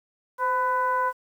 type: tone with frequency modulation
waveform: sine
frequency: 1003 Hz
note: B5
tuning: 26 cents sharp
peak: -21 dBFS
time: 0.38-1.13 s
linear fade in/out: 50 ms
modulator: 488 Hz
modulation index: 0.79
effects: high-pass 60 Hz 12 dB/octave + 9-bit